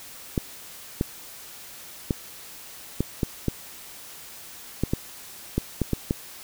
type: clicks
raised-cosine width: 3 ms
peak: -9 dBFS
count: 12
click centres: 0.378 / 1.011 / 2.108 / 3.006 / 3.232 / 3.483 / 4.836 / 4.935 / 5.58 / 5.817 / 5.933 / 6.109 s
effects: white hiss -43 dBFS RMS until 6.43 s